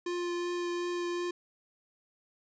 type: tone with vibrato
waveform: square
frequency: 350.3 Hz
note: F4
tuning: 5 cents sharp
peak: -32 dBFS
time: 0.06-1.31 s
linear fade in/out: 5 ms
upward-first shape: triangle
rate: 2.7 Hz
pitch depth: 11 cents each way
effects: resampled to 16000 Hz